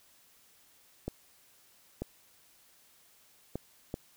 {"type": "clicks", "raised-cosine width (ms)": 2, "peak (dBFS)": -21, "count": 4, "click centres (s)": [1.08, 2.02, 3.556, 3.941], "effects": ["white hiss -63 dBFS RMS until 4.16 s"]}